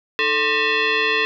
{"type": "tone with frequency modulation", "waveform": "sine", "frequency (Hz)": 440, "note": "A4", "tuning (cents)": 0, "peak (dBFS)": -16, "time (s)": [0.19, 1.25], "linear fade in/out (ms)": 0, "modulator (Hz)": 749, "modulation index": 4.1, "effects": []}